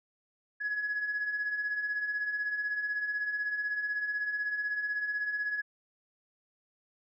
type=beating tone pair; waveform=sine; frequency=1670 / 1686 Hz; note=G#6 / G#6; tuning=+9 / +26 cents; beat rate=16 Hz; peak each=-38 / -30 dBFS; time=0.6-5.62 s; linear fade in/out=20 ms; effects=tanh soft clip ceiling -25 dBFS